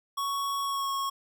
square tone with pitch glide, 1113 to 1096.4 Hz, C#6 to C#6, +7 to -19 cents, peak -29 dBFS, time 0.17-1.1 s, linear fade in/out 10 ms, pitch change -26 cents, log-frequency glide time 0.62-0.91 s, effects none

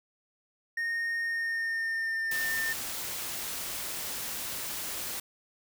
triangle tone with pitch glide, 1847 to 1801.7 Hz, A#6 to A6, -16 to +41 cents, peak -27 dBFS, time 0.77-2.73 s, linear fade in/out 5 ms, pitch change -43 cents, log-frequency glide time 1.2-2.25 s
white noise, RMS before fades -36 dBFS, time 2.31-5.2 s, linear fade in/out 5 ms
effects none

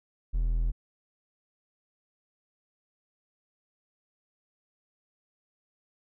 triangle tone, 41.2 Hz, E1, in tune, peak -22 dBFS, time 0.33-0.72 s, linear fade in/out 20 ms, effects none

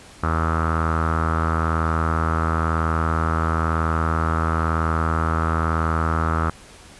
sawtooth tone with low-pass filter, 81 Hz, E2, 30 cents flat, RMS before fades -21 dBFS, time 0.23-6.5 s, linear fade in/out 5 ms, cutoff 1300 Hz, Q 7.8, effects pink hiss -45 dBFS RMS until 6.99 s + resampled to 24000 Hz

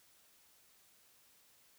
silence, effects white hiss -67 dBFS RMS until 1.78 s

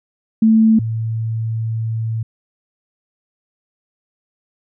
sine tone pair in turn, 221.3 / 112.52 Hz, A3 / A2, +10 / +39 cents, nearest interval octave, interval 1171 cents, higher first, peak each -8 / -18 dBFS, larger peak first, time 0.42-0.79 / 0.79-2.23 s, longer second, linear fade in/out 5 ms, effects none

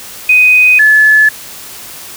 sine tone pair in turn, 2500 / 1723.4 Hz, D#7 / A6, +8 / -36 cents, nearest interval tritone, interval 644 cents, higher first, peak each -3 dBFS, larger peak neither, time 0.29-0.79 / 0.79-1.29 s, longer neither, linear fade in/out 5 ms, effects white hiss -29 dBFS RMS until 2.16 s

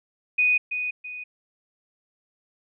sine tone with echo, 2484 Hz, D#7, 3 cents flat, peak -17 dBFS, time 0.38-0.58 s, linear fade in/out 10 ms, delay 330 ms, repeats 2, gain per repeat -8 dB, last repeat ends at 1.24 s, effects none

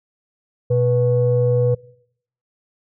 sine tone pair together, 122.8 / 490 Hz, B2 / B4, -9 / -14 cents, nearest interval 2 octaves, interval 2395 cents, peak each -16 dBFS, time 0.7-1.75 s, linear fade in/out 10 ms, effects noise-tail reverb RT60 0.7 s tail -23 dB re dry + tanh soft clip ceiling -7 dBFS

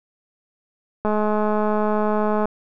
click train, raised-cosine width 1 ms, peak -9 dBFS, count 299, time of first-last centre 1.05-2.456 s, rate 212 Hz, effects none

